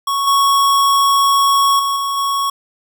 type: tone with level steps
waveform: square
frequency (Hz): 1108.7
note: C#6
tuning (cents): 0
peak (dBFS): -16 / -11 / -16 / -18 / -16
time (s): 0.07-2.5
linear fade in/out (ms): 5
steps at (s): 0.27 / 1.79 / 1.96 / 2.17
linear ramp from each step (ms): 5
effects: none